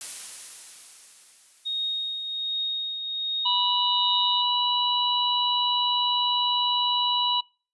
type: noise with exponential decay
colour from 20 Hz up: blue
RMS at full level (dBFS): -32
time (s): 0.01-3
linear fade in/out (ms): 1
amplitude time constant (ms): 650
type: tone with tremolo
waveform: sine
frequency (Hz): 3729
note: A#7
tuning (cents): 0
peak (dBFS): -24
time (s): 1.65-4.43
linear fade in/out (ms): 20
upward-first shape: triangle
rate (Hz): 1.3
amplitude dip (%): 50
type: harmonic tone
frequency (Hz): 980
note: B5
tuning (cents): -14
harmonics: 1 / 3 / 4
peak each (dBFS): -26 / -26 / -26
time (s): 3.45-7.41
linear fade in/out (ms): 10
effects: noise-tail reverb RT60 0.4 s tail -26 dB re dry + resampled to 24000 Hz